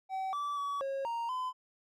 triangle tone with pitch steps, 764 / 1158 / 1136 / 544 / 931 / 1017 Hz, G5 / D6 / C#6 / C#5 / A#5 / C6, -45 / -25 / +42 / -33 / -2 / -50 cents, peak -31 dBFS, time 0.09-1.53 s, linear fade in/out 50 ms, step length 240 ms, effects none

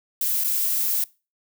violet noise with dropouts, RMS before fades -23 dBFS, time 0.21-1.04 s, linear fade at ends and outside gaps 2 ms, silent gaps 0.439-0.444 s, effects noise-tail reverb RT60 0.3 s tail -22 dB re dry

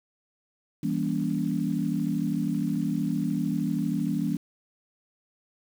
sine chord, E diminished seventh, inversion none, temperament just, 164.81 / 197.78 / 237.3 / 284.8 Hz, E3 / G3 / Bb3 / Db4, 0 / +16 / +31 / +47 cents, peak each -30 dBFS, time 0.83-4.37 s, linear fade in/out 5 ms, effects 8-bit

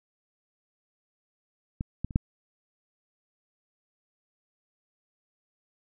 clicks, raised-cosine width 5 ms, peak -18 / -17 / -29 / -8 dBFS, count 4, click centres 1.809 / 2.046 / 2.108 / 2.159 s, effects none

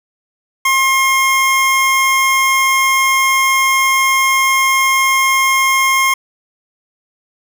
square tone pair together, 1067.7 / 2137 Hz, C6 / C7, +35 / +36 cents, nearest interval octave, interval 1201 cents, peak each -14 dBFS, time 0.65-6.14 s, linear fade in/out 5 ms, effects none

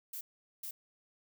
violet noise bursts at uneven times, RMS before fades -42 dBFS, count 2, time 0.13-0.21 / 0.63-0.71 s, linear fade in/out 5 ms, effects none

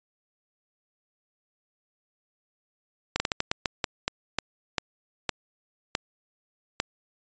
slowing click train, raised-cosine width 0.2 ms, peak -7 dBFS, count 14, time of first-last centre 3.16-6.801 s, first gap 40 ms, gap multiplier 1.29, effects resampled to 16000 Hz

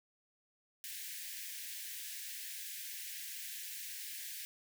white high-pass noise, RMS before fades -45 dBFS, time 0.84-4.45 s, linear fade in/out 0 ms, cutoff 1600 Hz, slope 96 dB/octave, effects none

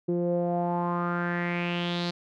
sawtooth tone with low-pass filter sweep, 174 Hz, F3, 6 cents flat, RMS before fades -28 dBFS, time 0.08-2.11 s, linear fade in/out 10 ms, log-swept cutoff 390 to 4400 Hz, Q 4.9, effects none

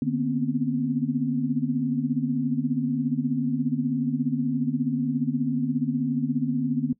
sine tone cluster, 149.3 / 235.5 / 250.3 / 267 Hz, D3 / A#3 / B3 / C4, +29 / +18 / +23 / +35 cents, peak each -29 / -28 / -26 / -30 dBFS, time 0.02-6.93 s, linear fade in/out 2 ms, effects noise-tail reverb RT60 0.1 s tail -19 dB re dry

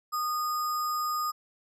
sine tone with sample-and-hold, 1228 Hz, D#6, 23 cents flat, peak -27 dBFS, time 0.12-1.32 s, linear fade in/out 20 ms, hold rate 6300 Hz, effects resampled to 32000 Hz

